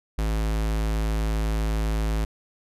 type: tone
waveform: square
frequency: 53.9 Hz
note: A1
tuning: 35 cents flat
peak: -23 dBFS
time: 0.18-2.25 s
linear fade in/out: 5 ms
effects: resampled to 32000 Hz